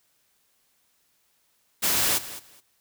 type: noise with echo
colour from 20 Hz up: white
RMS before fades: -23 dBFS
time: 1.82-2.19 s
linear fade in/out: 20 ms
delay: 210 ms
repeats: 2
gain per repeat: -15 dB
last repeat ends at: 2.61 s
effects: white hiss -68 dBFS RMS until 2.8 s